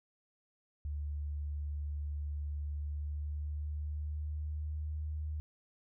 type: tone with pitch glide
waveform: sine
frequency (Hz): 73.42 to 76.32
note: D2 to D#2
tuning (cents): 0 to -33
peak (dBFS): -35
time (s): 0.85-5.4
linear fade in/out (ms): 0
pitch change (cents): +67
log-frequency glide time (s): 2.71-4.94
effects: none